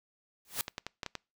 white noise with exponential growth, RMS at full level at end -29 dBFS, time 0.45-0.61 s, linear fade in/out 1 ms, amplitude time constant 34 ms
clicks, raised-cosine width 0.2 ms, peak -19 dBFS, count 6, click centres 0.681 / 0.781 / 0.866 / 1.032 / 1.063 / 1.153 s
effects noise-tail reverb RT60 0.3 s tail -26 dB re dry

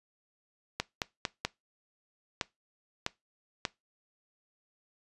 clicks, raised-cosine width 0.2 ms, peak -12 dBFS, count 7, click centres 0.8 / 1.018 / 1.252 / 1.45 / 2.412 / 3.064 / 3.652 s, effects noise-tail reverb RT60 0.2 s tail -21 dB re dry + resampled to 24000 Hz

